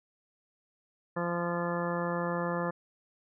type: harmonic tone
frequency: 172.8 Hz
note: F3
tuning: 18 cents flat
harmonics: 1 / 2 / 3 / 4 / 5 / 6 / 7 / 8 / 10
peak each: -34 / -38 / -34 / -42 / -41 / -39 / -40 / -44 / -41 dBFS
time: 1.16-2.71 s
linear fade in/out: 10 ms
effects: none